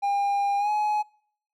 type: tone with pitch glide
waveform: triangle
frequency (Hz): 804 to 843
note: G5 to G#5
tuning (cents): +44 to +26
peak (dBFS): -20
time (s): 0.02-1.03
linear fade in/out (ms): 20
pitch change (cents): +82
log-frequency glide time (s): 0.58-0.7
effects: noise-tail reverb RT60 0.6 s tail -25 dB re dry